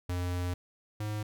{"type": "tone pair in turn", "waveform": "square", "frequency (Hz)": [89.1, 105.96], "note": ["F2", "G#2"], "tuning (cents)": [35, 35], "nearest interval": "minor third", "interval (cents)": 300, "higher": "second", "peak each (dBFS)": [-31, -33], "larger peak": "first", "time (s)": [[0.09, 0.54], [1, 1.23]], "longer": "first", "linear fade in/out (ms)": 5, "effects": []}